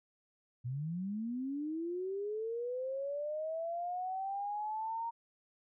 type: linear sweep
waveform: sine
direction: up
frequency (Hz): 117.1 to 933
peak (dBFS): -35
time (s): 0.64-5.11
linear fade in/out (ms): 20
effects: none